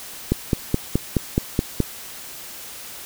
click train, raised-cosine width 3 ms, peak -4 dBFS, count 8, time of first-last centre 0.32-1.803 s, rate 4.72 Hz, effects white hiss -37 dBFS RMS until 3.05 s

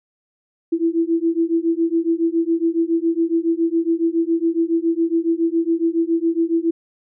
sine beating tone pair, 328.4 / 335.6 Hz, E4 / E4, -6 / +31 cents, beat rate 7.2 Hz, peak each -19 dBFS, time 0.72-6.71 s, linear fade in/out 10 ms, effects none

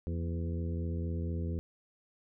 harmonic tone with a mistuned harmonic, 84.2 Hz, E2, 37 cents sharp, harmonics 1 / 2 / 3 / 4 / 5 / 6, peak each -33 / -39 / -43 / -45 / -47 / -49 dBFS, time 0.07-1.59 s, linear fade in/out 0 ms, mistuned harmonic 3, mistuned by -61 cents, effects none

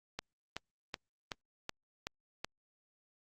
click train, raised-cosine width 0.2 ms, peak -20 dBFS, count 7, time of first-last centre 0.19-2.446 s, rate 2.66 Hz, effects Opus 48 kbps

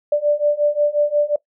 sine beating tone pair, 586 / 591.6 Hz, D5 / D5, -4 / +13 cents, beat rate 5.6 Hz, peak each -18 / -17 dBFS, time 0.12-1.36 s, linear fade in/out 5 ms, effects noise-tail reverb RT60 0.1 s tail -20 dB re dry

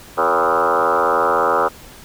sine tone with frequency modulation, 890 Hz, A5, 20 cents sharp, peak -13 dBFS, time 0.17-1.69 s, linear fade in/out 20 ms, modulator 83.1 Hz, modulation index 5.9, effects pink hiss -41 dBFS RMS until 2.04 s

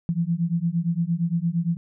sine beating tone pair, 165 / 173.7 Hz, E3 / F3, +2 / -9 cents, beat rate 8.7 Hz, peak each -24 dBFS, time 0.09-1.77 s, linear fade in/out 0 ms, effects none

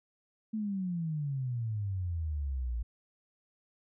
sine exponential sweep, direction down, 222.5 to 56.1 Hz, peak -31 dBFS, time 0.53-2.83 s, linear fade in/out 10 ms, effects none

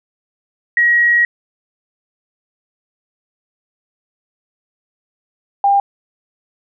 sine tone pair in turn, 1901 / 799.3 Hz, A#6 / G5, +33 / +33 cents, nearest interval octave + minor third, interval 1500 cents, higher first, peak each -9 / -9 dBFS, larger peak neither, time 0.77-1.25 / 5.64-5.8 s, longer first, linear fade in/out 2 ms, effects none

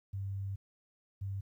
sine tone pair in turn, 98 / 98 Hz, G2 / G2, 0 / 0 cents, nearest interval unison, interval 0 cents, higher neither, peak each -35 / -35 dBFS, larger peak neither, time 0.13-0.56 / 1.21-1.41 s, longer first, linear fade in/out 10 ms, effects 12-bit

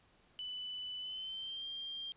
sine tone with pitch glide, 2992 to 3188 Hz, F#7 to G7, +19 to +28 cents, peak -40 dBFS, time 0.39-2.12 s, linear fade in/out 0 ms, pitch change +109 cents, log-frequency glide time 0.98-1.66 s, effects pink hiss -68 dBFS RMS until 2.16 s + resampled to 8000 Hz

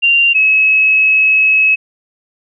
sine tone pair in turn, 2776 / 2573 Hz, F7 / E7, -11 / -43 cents, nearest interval minor second, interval 132 cents, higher first, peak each -7 dBFS, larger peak neither, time 0.02-0.34 / 0.34-1.76 s, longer second, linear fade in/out 20 ms, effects none

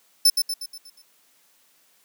sawtooth tone with echo, 5280 Hz, E8, 2 cents sharp, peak -10 dBFS, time 0.25-0.3 s, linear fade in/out 5 ms, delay 120 ms, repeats 6, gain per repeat -6 dB, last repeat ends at 1.02 s, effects white hiss -61 dBFS RMS until 2.04 s + high-pass 200 Hz 12 dB/octave

